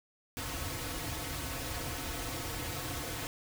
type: noise with comb filter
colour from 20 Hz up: pink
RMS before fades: -38 dBFS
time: 0.37-3.27 s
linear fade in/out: 0 ms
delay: 5 ms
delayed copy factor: -0.9
effects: none